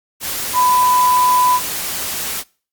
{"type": "tone in noise", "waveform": "sine", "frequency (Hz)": 998, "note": "B5", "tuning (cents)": 18, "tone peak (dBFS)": -11, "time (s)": [0.53, 1.6], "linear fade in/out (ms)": 50, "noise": "white", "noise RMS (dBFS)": -23, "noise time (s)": [0.2, 2.44], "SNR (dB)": 9, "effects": ["noise-tail reverb RT60 0.4 s tail -24 dB re dry", "Opus 48 kbps"]}